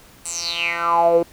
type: tone with band-pass filter sweep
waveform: 10% pulse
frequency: 170 Hz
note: F3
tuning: 46 cents flat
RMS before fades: -19 dBFS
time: 0.25-1.23 s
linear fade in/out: 5 ms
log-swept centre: 8800 to 400 Hz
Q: 7.8
effects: pink hiss -48 dBFS RMS until 1.32 s